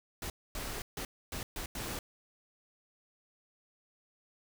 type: noise bursts at uneven times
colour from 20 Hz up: pink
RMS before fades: -39 dBFS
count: 6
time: 0.22-0.3 / 0.55-0.82 / 0.97-1.05 / 1.32-1.43 / 1.56-1.66 / 1.75-1.99 s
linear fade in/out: 2 ms
effects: none